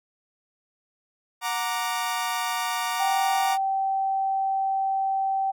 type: chord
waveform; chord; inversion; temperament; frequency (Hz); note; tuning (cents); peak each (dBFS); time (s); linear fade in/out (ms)
sawtooth; Gb augmented; none; equal with one note detuned; 733.2 / 932.3 / 1174.7; Gb5 / Bb5 / D6; -16 / 0 / 0; -27 / -25 / -27; 1.41-3.58; 50
type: tone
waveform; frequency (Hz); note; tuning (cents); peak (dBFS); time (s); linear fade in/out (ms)
sine; 775; G5; -20; -22; 2.99-5.52; 20
effects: none